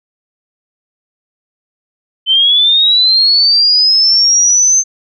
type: linear sweep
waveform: sine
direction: up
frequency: 3057 to 6280 Hz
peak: -6 dBFS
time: 2.26-4.84 s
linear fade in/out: 50 ms
effects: none